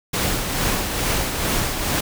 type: noise with tremolo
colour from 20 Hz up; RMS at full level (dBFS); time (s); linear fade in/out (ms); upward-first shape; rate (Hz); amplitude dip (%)
pink; -20; 0.13-2.01; 10; triangle; 2.3; 50
effects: none